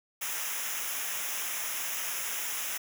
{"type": "noise with comb filter", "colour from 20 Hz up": "white", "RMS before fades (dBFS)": -34, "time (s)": [0.21, 2.78], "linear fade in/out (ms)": 10, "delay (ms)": 0.23, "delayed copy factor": -0.8, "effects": []}